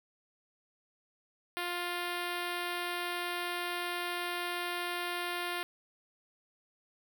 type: tone with notch filter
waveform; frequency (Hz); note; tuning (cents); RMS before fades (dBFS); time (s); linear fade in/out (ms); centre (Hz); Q
5% pulse; 351.4; F4; +11; -36; 1.57-5.63; 0; 6700; 0.63
effects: none